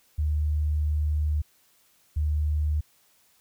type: tone pair in turn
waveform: sine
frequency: 75.5 / 75.5 Hz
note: D2 / D2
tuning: +48 / +48 cents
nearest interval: unison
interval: 0 cents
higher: neither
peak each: -22 dBFS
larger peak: neither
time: 0.18-1.42 / 2.16-2.81 s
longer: first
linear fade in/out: 10 ms
effects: white hiss -63 dBFS RMS until 3.4 s